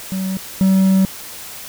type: tone pair in turn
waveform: triangle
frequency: 189.7 / 190.8 Hz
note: F#3 / G3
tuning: +43 / -47 cents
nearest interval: unison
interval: 10 cents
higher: second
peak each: -17 / -8 dBFS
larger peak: second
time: 0.12-0.37 / 0.61-1.05 s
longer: second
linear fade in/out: 0 ms
effects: white hiss -33 dBFS RMS until 1.68 s